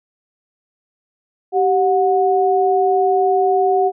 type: tone pair together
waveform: sine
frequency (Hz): 387.5 / 730.4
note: G4 / F#5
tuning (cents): -20 / -23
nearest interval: major seventh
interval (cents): 1097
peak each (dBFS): -15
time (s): 1.52-3.92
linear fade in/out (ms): 50
effects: none